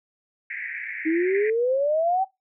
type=band-pass noise; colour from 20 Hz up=pink; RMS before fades=-33 dBFS; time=0.5-1.5 s; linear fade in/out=2 ms; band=1700 to 2300 Hz; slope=96 dB/octave
type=exponential sweep; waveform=sine; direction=up; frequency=311.1 to 784 Hz; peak=-19 dBFS; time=1.05-2.25 s; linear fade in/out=20 ms
effects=noise-tail reverb RT60 0.2 s tail -21 dB re dry

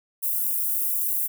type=high-pass noise; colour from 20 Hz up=white; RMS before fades=-25 dBFS; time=0.22-1.28 s; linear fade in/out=20 ms; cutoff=11000 Hz; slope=24 dB/octave; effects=none

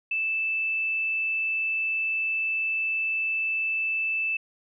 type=tone; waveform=sine; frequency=2637 Hz; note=E7; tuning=in tune; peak=-24 dBFS; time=0.11-4.37 s; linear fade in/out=5 ms; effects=none

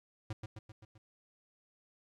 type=tone with echo; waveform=square; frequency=107.9 Hz; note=A2; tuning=33 cents flat; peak=-37 dBFS; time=0.3-0.33 s; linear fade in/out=5 ms; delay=130 ms; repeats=5; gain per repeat=-4 dB; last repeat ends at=0.98 s; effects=low-pass 7000 Hz 12 dB/octave + 13-bit

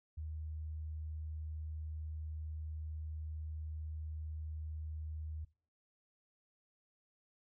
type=tone; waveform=sine; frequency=77.78 Hz; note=D#2; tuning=in tune; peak=-40 dBFS; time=0.17-5.45 s; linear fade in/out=10 ms; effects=noise-tail reverb RT60 0.4 s tail -21 dB re dry

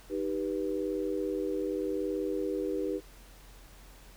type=chord; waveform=sine; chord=Eb augmented; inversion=none; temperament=equal with one note detuned; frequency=311.1 / 392 / 489.6 Hz; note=Eb4 / G4 / B4; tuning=0 / 0 / -15 cents; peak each=-34 / -33 / -35 dBFS; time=0.09-3.01 s; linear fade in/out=50 ms; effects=added 44 Hz sine -52 dBFS peak until 4.16 s + pink hiss -56 dBFS RMS until 4.16 s

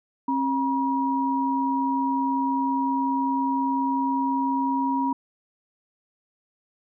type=tone pair together; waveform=sine; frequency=269 / 958.6 Hz; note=C4 / A#5; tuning=+48 / +48 cents; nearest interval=octave + minor seventh; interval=2200 cents; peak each=-24 dBFS; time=0.28-5.13 s; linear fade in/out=5 ms; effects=none

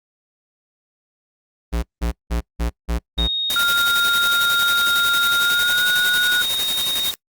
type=tone bursts; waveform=square; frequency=58.27 Hz; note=A#1; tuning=in tune; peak=-19 dBFS; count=6; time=1.72-3.28 s; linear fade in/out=20 ms; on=110 ms; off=180 ms
type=tone; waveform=sine; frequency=3729 Hz; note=A#7; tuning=in tune; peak=-19 dBFS; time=3.18-7.11 s; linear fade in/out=5 ms
type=noise with tremolo; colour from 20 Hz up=white; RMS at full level=-25 dBFS; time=3.5-7.14 s; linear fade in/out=0 ms; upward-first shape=square; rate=11 Hz; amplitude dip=50%
type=tone with pitch glide; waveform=sine; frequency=1400 to 1455.2 Hz; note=F6 to F#6; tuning=+4 to -29 cents; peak=-17 dBFS; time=3.56-6.42 s; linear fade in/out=2 ms; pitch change=+67 cents; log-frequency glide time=5.38-5.85 s
effects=noise-tail reverb RT60 0.1 s tail -25 dB re dry + Opus 32 kbps

